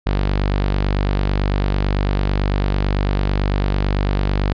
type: tone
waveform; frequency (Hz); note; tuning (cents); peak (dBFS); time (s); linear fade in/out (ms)
sawtooth; 49; G1; 0; -12; 0.06-4.53; 10
effects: resampled to 11025 Hz